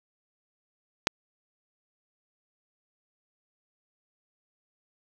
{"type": "click", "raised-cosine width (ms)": 0.2, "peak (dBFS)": -3, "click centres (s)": 1.071, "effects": []}